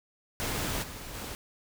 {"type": "noise with level steps", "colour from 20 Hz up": "pink", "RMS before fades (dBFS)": [-32, -42, -39], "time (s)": [0.4, 1.35], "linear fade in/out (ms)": 0, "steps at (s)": [0.82, 1.13], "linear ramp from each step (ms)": 20, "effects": []}